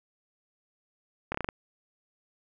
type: slowing click train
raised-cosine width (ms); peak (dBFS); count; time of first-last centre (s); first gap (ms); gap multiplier
0.5; -15; 6; 1.32-1.489; 25; 1.15
effects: none